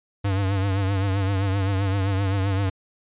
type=tone with vibrato; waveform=square; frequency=97.4 Hz; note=G2; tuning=11 cents flat; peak=-21 dBFS; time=0.24-2.7 s; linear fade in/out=10 ms; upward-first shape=triangle; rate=7.7 Hz; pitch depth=76 cents each way; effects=resampled to 8000 Hz

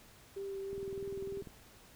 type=tone with vibrato; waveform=sine; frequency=392 Hz; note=G4; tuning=in tune; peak=-38 dBFS; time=0.36-1.42 s; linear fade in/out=10 ms; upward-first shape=triangle; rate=3.2 Hz; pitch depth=14 cents each way
type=click train; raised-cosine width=3 ms; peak=-34 dBFS; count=16; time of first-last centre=0.73-1.473 s; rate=20.2 Hz
effects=pink hiss -59 dBFS RMS until 1.95 s

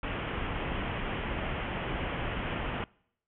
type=low-pass noise; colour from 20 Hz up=pink; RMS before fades=-34 dBFS; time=0.03-2.84 s; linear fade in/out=2 ms; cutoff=3200 Hz; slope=96 dB/octave; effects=noise-tail reverb RT60 0.7 s tail -25 dB re dry

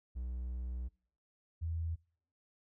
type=tone pair in turn; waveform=triangle / sine; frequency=61.74 / 82.41 Hz; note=B1 / E2; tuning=0 / 0 cents; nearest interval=perfect fourth; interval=500 cents; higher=second; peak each=-35 / -34 dBFS; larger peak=second; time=0.15-0.89 / 1.61-1.96 s; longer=first; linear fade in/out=20 ms; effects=noise-tail reverb RT60 0.6 s tail -26 dB re dry

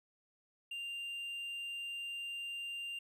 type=tone; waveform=triangle; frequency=2790 Hz; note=F7; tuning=2 cents flat; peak=-38 dBFS; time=0.71-2.99 s; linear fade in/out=5 ms; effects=none

